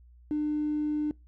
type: tone with tanh clipping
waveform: triangle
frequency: 300 Hz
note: D4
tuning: 37 cents sharp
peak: -25 dBFS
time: 0.31-1.11 s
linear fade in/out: 0 ms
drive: 1 dB
effects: noise-tail reverb RT60 0.2 s tail -23 dB re dry + added 60 Hz sine -52 dBFS peak until 1.27 s